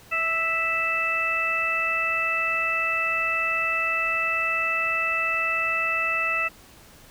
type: harmonic tone with a mistuned harmonic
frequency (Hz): 659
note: E5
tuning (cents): -1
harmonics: 1 / 2 / 3 / 4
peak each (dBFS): -35 / -28 / -29 / -24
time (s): 0.11-6.49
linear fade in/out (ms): 20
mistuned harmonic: 1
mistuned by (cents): -20
effects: pink hiss -50 dBFS RMS until 7.1 s